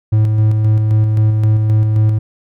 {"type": "tone with tremolo", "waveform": "triangle", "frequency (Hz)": 108.1, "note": "A2", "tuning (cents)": -30, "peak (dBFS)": -6, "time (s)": [0.12, 2.19], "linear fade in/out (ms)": 10, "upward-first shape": "square", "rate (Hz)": 3.8, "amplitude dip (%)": 30, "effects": []}